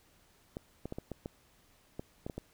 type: clicks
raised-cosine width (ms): 2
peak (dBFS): -25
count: 10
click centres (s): 0.569 / 0.856 / 0.924 / 0.985 / 1.117 / 1.259 / 1.995 / 2.265 / 2.298 / 2.38
effects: pink hiss -66 dBFS RMS until 2.53 s